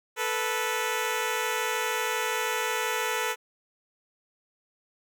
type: tone pair together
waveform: 10% pulse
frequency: 439.3 / 492.1 Hz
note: A4 / B4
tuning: -3 / -6 cents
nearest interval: major second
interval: 197 cents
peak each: -21 dBFS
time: 0.16-3.36 s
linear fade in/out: 50 ms
effects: none